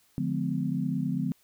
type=chord; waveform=sine; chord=D diminished seventh; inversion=none; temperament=just; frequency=146.83 / 176.2 / 211.4 / 253.7 Hz; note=D3 / F3 / Ab3 / Cb4; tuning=0 / +16 / +31 / +47 cents; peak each=-32 / -31 / -34 / -31 dBFS; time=0.18-1.32 s; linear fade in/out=0 ms; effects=white hiss -65 dBFS RMS until 1.43 s